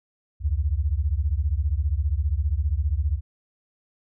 sine beating tone pair, 67.3 / 82.3 Hz, C2 / E2, +49 / -2 cents, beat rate 15 Hz, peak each -23 / -24 dBFS, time 0.4-3.21 s, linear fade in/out 50 ms, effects none

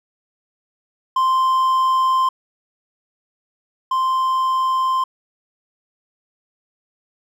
triangle tone pair in turn, 1044 / 1044 Hz, C6 / C6, -4 / -4 cents, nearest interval unison, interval 0 cents, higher neither, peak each -12 / -14 dBFS, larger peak first, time 1.16-2.29 / 3.91-5.04 s, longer neither, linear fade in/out 5 ms, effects none

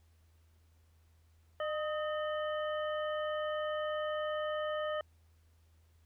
harmonic tone with a mistuned harmonic, 608 Hz, D#5, 40 cents flat, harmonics 1 / 2 / 3 / 5, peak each -34 / -40 / -44 / -48 dBFS, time 1.6-5.01 s, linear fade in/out 2 ms, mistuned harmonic 2, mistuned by +55 cents, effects added 81 Hz sine -63 dBFS peak until 6.05 s + pink hiss -75 dBFS RMS until 6.05 s

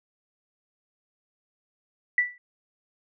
sine tone with exponential decay, 1966 Hz, B6, 8 cents flat, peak -15 dBFS, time 2.18-2.38 s, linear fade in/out 2 ms, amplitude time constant 43 ms, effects none

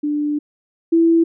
sine tone pair in turn, 295.5 / 331.7 Hz, D4 / E4, +11 / +11 cents, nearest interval major second, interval 200 cents, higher second, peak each -17 / -10 dBFS, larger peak second, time 0.03-0.39 / 0.92-1.24 s, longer first, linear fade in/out 10 ms, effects none

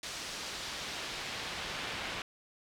brown noise with band-pass filter sweep, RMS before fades -40 dBFS, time 0.03-2.22 s, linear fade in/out 2 ms, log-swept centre 5500 to 2800 Hz, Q 0.97, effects none

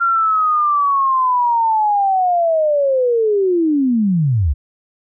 sine linear sweep, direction down, 1386 to 61.74 Hz, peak -12 dBFS, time 0-4.54 s, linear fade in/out 20 ms, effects none

